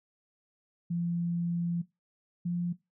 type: tone pair in turn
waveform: sine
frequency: 171.6 / 174.4 Hz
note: F3 / F3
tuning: -30 / -2 cents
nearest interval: unison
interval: 28 cents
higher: second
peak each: -28 / -28 dBFS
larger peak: neither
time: 0.9-1.82 / 2.45-2.73 s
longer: first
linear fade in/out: 10 ms
effects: noise-tail reverb RT60 0.2 s tail -18 dB re dry